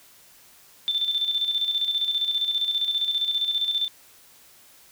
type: tone with tremolo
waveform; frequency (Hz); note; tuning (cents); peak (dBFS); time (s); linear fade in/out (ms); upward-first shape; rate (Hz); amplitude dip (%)
sine; 3548; A7; +14; -20; 0.88-3.88; 0; square; 15; 55
effects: white hiss -53 dBFS RMS until 4.91 s